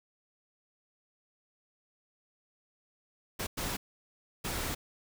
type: noise bursts at uneven times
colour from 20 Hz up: pink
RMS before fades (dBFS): -35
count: 3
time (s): 3.39-3.47 / 3.57-3.77 / 4.44-4.75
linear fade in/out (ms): 10
effects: none